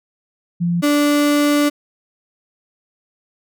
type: tone pair in turn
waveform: sine / 35% pulse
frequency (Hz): 172.6 / 292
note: F3 / D4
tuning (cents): -20 / -10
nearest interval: major sixth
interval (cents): 910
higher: second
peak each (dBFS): -15 / -11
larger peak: second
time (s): 0.6-0.82 / 0.82-1.7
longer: second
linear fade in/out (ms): 20
effects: none